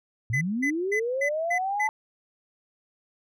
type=linear sweep; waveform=sine; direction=up; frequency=104.3 to 880 Hz; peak=-25 dBFS; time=0.3-1.89 s; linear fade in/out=0 ms
type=tone bursts; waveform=triangle; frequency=2015 Hz; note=B6; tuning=34 cents sharp; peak=-22 dBFS; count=6; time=0.33-1.878 s; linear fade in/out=10 ms; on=83 ms; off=210 ms
effects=none